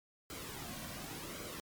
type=noise with flanger; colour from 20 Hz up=pink; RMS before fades=-45 dBFS; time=0.3-1.6 s; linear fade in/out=0 ms; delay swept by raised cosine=1.1 to 2.4 ms; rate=0.9 Hz; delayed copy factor=-0.6; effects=MP3 96 kbps